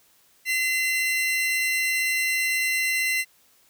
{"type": "tone pair together", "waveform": "40% pulse", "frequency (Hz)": [2046, 2731], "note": ["C7", "F7"], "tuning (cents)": [-39, -39], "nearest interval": "perfect fourth", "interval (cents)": 500, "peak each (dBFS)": [-22, -27], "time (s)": [0.45, 3.25], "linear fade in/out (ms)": 50, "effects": ["white hiss -60 dBFS RMS until 3.69 s"]}